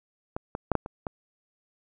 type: clicks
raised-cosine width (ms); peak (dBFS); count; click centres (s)
1; -17 / -17 / -8 / -9 / -22 / -17; 6; 0.365 / 0.551 / 0.717 / 0.753 / 0.861 / 1.068
effects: none